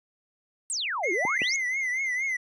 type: exponential two-way sweep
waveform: sine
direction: down then up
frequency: 8870 to 329.6 to 6910 Hz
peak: -27 dBFS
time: 0.7-1.56 s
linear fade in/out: 0 ms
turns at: 1.12 s
type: tone with vibrato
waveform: triangle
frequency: 2065 Hz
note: C7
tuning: 23 cents flat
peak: -24 dBFS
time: 1.03-2.37 s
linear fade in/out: 10 ms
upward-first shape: triangle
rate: 4.3 Hz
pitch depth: 110 cents each way
type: clicks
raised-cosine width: 2 ms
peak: -17 dBFS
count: 2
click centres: 1.251 / 1.418 s
effects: high-pass 200 Hz 12 dB/octave + resampled to 22050 Hz